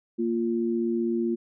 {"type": "tone pair together", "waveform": "sine", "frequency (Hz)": [232, 347.6], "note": ["A#3", "F4"], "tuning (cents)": [-8, -8], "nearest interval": "perfect fifth", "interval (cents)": 700, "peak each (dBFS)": -26, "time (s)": [0.18, 1.36], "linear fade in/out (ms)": 20, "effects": []}